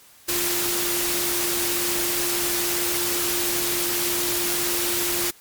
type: tone in noise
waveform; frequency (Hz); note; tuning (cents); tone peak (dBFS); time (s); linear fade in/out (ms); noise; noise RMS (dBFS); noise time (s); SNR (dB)
sine; 349.2; F4; 0; -29; 0.28-5.31; 10; white; -24; 0.28-5.31; -8
effects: white hiss -51 dBFS RMS until 5.4 s + MP3 96 kbps